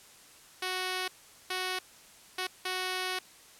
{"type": "tone bursts at uneven times", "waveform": "5% pulse", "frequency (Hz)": 370, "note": "F#4", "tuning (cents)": 0, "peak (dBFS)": -20, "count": 4, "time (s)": [[0.62, 1.08], [1.5, 1.79], [2.38, 2.47], [2.65, 3.19]], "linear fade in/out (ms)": 5, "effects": ["white hiss -55 dBFS RMS until 3.59 s", "low-pass 11000 Hz 12 dB/octave"]}